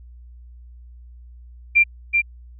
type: tone with echo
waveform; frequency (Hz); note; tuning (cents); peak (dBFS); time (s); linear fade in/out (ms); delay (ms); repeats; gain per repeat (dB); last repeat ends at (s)
sine; 2374; D7; +18; -10; 1.75-1.84; 20; 380; 1; -4; 2.22
effects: added 60 Hz sine -40 dBFS peak until 2.59 s